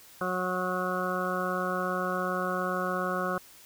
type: harmonic tone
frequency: 182.7 Hz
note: F#3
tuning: 22 cents flat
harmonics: 1 / 2 / 3 / 4 / 6 / 7 / 8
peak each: -35 / -36 / -34 / -38 / -35 / -34 / -36 dBFS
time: 0.21-3.38 s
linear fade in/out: 2 ms
effects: white hiss -53 dBFS RMS until 3.65 s